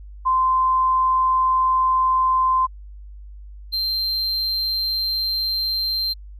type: tone pair in turn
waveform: sine / triangle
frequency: 1037 / 4148 Hz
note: C6 / C8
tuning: -16 / -16 cents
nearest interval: 2 octaves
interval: 2400 cents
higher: second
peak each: -15 / -19 dBFS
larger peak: first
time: 0.25-2.67 / 3.72-6.14 s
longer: neither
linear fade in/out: 20 ms
effects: added 50 Hz sine -36 dBFS peak until 6.39 s